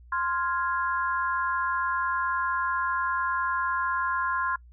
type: chord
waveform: sine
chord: F minor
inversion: second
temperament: equal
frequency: 1046.5 / 1396.9 / 1661.2 Hz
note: C6 / F6 / Ab6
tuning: 0 / 0 / 0 cents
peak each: -27 / -30 / -32 dBFS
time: 0.12-4.56 s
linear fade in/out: 5 ms
effects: noise-tail reverb RT60 0.1 s tail -25 dB re dry + added 60 Hz sine -48 dBFS peak until 4.72 s